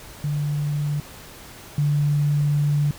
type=tone pair in turn; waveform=sine; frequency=146.83 / 146.2 Hz; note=D3 / D3; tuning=0 / -7 cents; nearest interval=unison; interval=7 cents; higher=first; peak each=-21 / -17 dBFS; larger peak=second; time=0.24-1 / 1.78-2.91 s; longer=second; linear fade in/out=2 ms; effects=pink hiss -42 dBFS RMS until 2.98 s